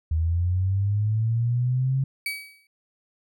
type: linear sweep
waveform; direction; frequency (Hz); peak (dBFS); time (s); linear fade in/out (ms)
sine; up; 78.1 to 135.7; -20; 0.11-2.04; 5
type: tone with exponential decay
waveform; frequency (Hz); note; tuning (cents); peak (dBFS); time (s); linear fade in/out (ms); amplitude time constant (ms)
35% pulse; 2278; C#7; +47; -22; 2.26-2.67; 2; 89
effects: none